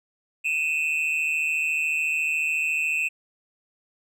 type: tone pair together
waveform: triangle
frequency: 2513 / 2667 Hz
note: D#7 / E7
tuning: +17 / +20 cents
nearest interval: minor second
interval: 103 cents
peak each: -23 dBFS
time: 0.44-3.09 s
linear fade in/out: 20 ms
effects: tanh soft clip ceiling -14 dBFS